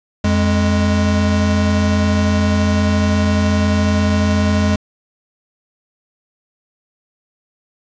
square tone pair together, 87.33 / 207.7 Hz, F2 / G#3, 0 / 0 cents, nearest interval octave + minor third, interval 1500 cents, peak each -16 dBFS, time 0.24-4.76 s, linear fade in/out 5 ms, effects resampled to 16000 Hz + 7-bit

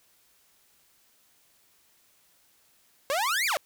sawtooth exponential two-way sweep, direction up then down, 525 to 2460 to 525 Hz, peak -21 dBFS, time 3.1-3.57 s, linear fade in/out 0 ms, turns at 3.46 s, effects white hiss -64 dBFS RMS until 3.65 s

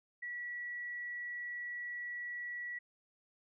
sine tone, 1939 Hz, B6, 32 cents flat, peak -39 dBFS, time 0.22-2.79 s, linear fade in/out 10 ms, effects none

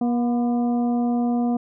harmonic tone with a mistuned harmonic, 240 Hz, B3, 49 cents flat, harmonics 1 / 2 / 3 / 4 / 5, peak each -19 / -32 / -29 / -43 / -45 dBFS, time 0.01-1.57 s, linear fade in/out 5 ms, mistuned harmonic 4, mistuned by +75 cents, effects none

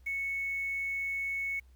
sine tone with quantisation, 2209 Hz, C#7, 7 cents flat, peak -31 dBFS, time 0.06-1.6 s, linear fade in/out 10 ms, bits 9, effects added 63 Hz sine -55 dBFS peak until 1.75 s + pink hiss -72 dBFS RMS until 1.75 s

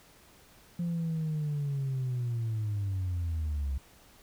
sine linear sweep, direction down, 174.1 to 65.6 Hz, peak -27 dBFS, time 0.79-3.78 s, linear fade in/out 5 ms, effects tanh soft clip ceiling -27 dBFS + pink hiss -58 dBFS RMS until 4.22 s

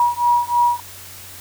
sine beating tone pair, 959 / 962.2 Hz, A#5 / B5, +49 / -45 cents, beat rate 3.2 Hz, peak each -17 dBFS, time 0-0.8 s, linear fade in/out 2 ms, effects added 93 Hz sine -45 dBFS peak until 1.4 s + white hiss -38 dBFS RMS until 1.4 s

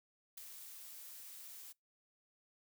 blue noise with ADSR envelope, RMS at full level -45 dBFS, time 0.37-1.73 s, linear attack 9 ms, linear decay 7 ms, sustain -7 dB, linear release 18 ms, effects noise-tail reverb RT60 0.2 s tail -26 dB re dry

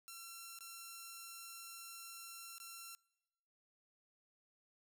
5% pulse tone with dropouts, 1357 Hz, E6, 50 cents sharp, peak -38 dBFS, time 0.08-2.95 s, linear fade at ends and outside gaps 0 ms, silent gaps 0.588-0.607 / 2.582-2.601 s, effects noise-tail reverb RT60 1.0 s tail -24 dB re dry

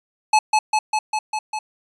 square tone with echo, 860 Hz, A5, 40 cents flat, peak -12 dBFS, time 0.33-0.39 s, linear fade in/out 5 ms, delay 200 ms, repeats 6, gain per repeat -2 dB, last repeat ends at 1.59 s, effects resampled to 22050 Hz

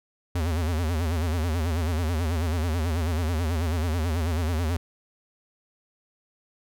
square tone with vibrato, 82.41 Hz, E2, in tune, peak -24 dBFS, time 0.35-4.77 s, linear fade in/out 5 ms, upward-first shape sine, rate 9.2 Hz, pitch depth 140 cents each way, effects none

